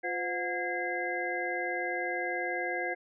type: tone cluster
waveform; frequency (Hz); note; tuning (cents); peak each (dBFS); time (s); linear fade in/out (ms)
sine; 352.4 / 512 / 724 / 1634 / 2062; F4 / C5 / F#5 / G#6 / C7; +16 / -38 / -38 / -29 / -26; -38 / -38 / -36 / -36 / -36; 0.03-2.95; 20
effects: none